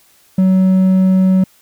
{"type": "tone with hard clipping", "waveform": "sine", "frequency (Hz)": 187.7, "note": "F#3", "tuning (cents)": 25, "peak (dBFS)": -9, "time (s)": [0.38, 1.44], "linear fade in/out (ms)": 5, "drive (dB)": 3, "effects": ["white hiss -51 dBFS RMS until 1.61 s"]}